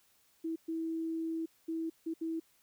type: tone bursts at uneven times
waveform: sine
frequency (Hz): 325.7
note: E4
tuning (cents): -21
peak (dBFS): -33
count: 5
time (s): 0.44-0.56 / 0.68-1.46 / 1.68-1.9 / 2.06-2.14 / 2.21-2.4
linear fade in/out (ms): 10
effects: white hiss -69 dBFS RMS until 2.62 s